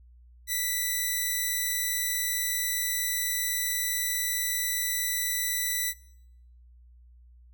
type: tone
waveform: 5% pulse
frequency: 1975.5 Hz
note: B6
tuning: in tune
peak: -16 dBFS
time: 0.47-5.94 s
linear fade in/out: 50 ms
effects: noise-tail reverb RT60 0.8 s tail -24 dB re dry + added 60 Hz sine -51 dBFS peak until 7.53 s